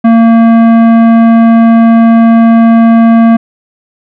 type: tone with tanh clipping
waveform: sine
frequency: 228.7 Hz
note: A#3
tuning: 33 cents flat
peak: -3 dBFS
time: 0.04-3.37 s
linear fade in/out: 10 ms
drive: 14 dB
effects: none